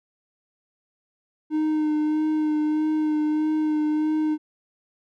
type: tone with vibrato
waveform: triangle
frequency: 306.8 Hz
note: D#4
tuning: 24 cents flat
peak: -18 dBFS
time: 1.5-4.38 s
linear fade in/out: 50 ms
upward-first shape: sine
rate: 1.6 Hz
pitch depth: 19 cents each way
effects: none